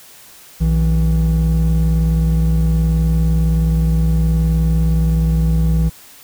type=tone pair together; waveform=triangle; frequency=60.3 / 161.59 Hz; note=B1 / E3; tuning=-41 / -34 cents; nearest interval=octave + perfect fourth; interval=1707 cents; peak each=-11 / -12 dBFS; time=0.6-5.9 s; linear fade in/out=20 ms; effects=tanh soft clip ceiling -6 dBFS + white hiss -42 dBFS RMS until 6.23 s